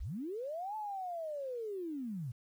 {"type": "linear two-way sweep", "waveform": "sine", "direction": "up then down", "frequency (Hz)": [34.65, 875, 110.3], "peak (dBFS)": -37, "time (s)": [0, 2.32], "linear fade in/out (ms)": 10, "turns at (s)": 0.76, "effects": ["11-bit"]}